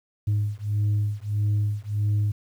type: beating tone pair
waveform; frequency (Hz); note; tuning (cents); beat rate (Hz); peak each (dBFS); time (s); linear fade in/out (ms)
sine; 103.3 / 104.9; G#2 / G#2; -9 / +18; 1.6; -23; 0.27-2.32; 10
effects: tanh soft clip ceiling -18 dBFS + 9-bit